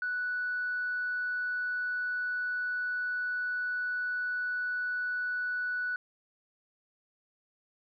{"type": "tone", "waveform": "sine", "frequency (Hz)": 1480, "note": "F#6", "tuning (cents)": 0, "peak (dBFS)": -29, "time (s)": [0.02, 5.96], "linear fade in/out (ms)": 2, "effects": ["tanh soft clip ceiling -25 dBFS"]}